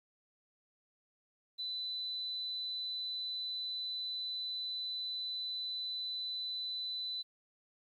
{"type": "tone with amplitude modulation", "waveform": "sine", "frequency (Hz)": 4000, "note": "B7", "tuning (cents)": 21, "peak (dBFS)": -35, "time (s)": [1.58, 7.23], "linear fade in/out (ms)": 20, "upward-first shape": "sine", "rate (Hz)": 186, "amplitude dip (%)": 30, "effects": ["12-bit"]}